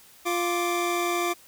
25% pulse tone pair together, 349.2 / 1174.7 Hz, F4 / D6, 0 / 0 cents, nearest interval octave + major sixth, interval 2100 cents, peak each -22 / -25 dBFS, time 0.25-1.34 s, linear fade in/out 20 ms, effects white hiss -53 dBFS RMS until 1.47 s

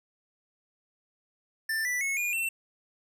square tone with pitch steps, 1779 / 1973.9 / 2190 / 2430 / 2696 Hz, A6 / B6 / C#7 / D#7 / E7, +19 / -1 / -22 / -42 / +38 cents, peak -28 dBFS, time 1.69-2.49 s, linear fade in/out 5 ms, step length 160 ms, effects none

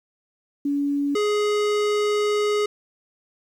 sine / square tone pair in turn, 284.5 / 417.4 Hz, C#4 / G#4, +45 / +9 cents, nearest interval perfect fifth, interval 664 cents, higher second, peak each -20 dBFS, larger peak neither, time 0.65-1.15 / 1.15-2.66 s, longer second, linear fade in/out 5 ms, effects low-pass 7000 Hz 12 dB/octave + 9-bit

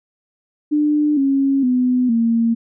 sine tone with pitch steps, 298.4 / 273.6 / 250.9 / 230.1 Hz, D4 / C#4 / B3 / A#3, +28 / -23 / +28 / -22 cents, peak -13 dBFS, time 0.71-2.55 s, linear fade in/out 20 ms, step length 460 ms, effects none

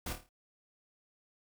pink noise with echo, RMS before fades -38 dBFS, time 0.06-0.13 s, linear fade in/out 5 ms, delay 27 ms, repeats 6, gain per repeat -6 dB, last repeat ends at 0.292 s, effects none

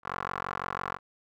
15% pulse tone with band-pass filter, 46 Hz, F#1, 9 cents flat, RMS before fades -35 dBFS, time 0.03-0.99 s, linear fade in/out 50 ms, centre 1200 Hz, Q 3.2, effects none

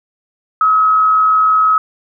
sine tone with frequency modulation, 1280 Hz, D#6, 49 cents sharp, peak -8 dBFS, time 0.61-1.78 s, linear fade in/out 2 ms, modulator 106 Hz, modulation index 0.24, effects none

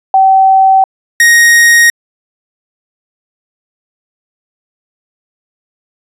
sine / 45% pulse tone pair in turn, 768 / 1872.6 Hz, G5 / A#6, -36 / +7 cents, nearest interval octave + minor third, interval 1543 cents, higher second, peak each -3 dBFS, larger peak neither, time 0.14-0.84 / 1.2-1.9 s, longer neither, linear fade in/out 2 ms, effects resampled to 32000 Hz

